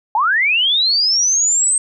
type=linear sweep; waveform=sine; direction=up; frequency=814 to 8372 Hz; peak=-12 dBFS; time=0.15-1.78 s; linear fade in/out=2 ms; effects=none